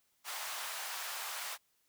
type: high-pass noise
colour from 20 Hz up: pink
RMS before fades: -41 dBFS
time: 0.24-1.58 s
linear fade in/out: 50 ms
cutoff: 760 Hz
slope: 24 dB/octave
effects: white hiss -75 dBFS RMS until 1.88 s